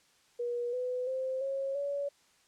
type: tone with pitch steps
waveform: sine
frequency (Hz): 480.9 / 501 / 522 / 543.9 / 566.6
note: B4 / B4 / C5 / C#5 / C#5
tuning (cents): -46 / +25 / -4 / -33 / +38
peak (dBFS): -31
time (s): 0.39-2.09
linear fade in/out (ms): 10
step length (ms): 340
effects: white hiss -66 dBFS RMS until 2.47 s + low-pass 8000 Hz 12 dB/octave